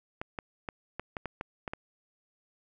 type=clicks; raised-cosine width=0.5 ms; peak=-20 dBFS; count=9; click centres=0.215 / 0.388 / 0.688 / 0.996 / 1.168 / 1.257 / 1.411 / 1.678 / 1.735 s; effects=none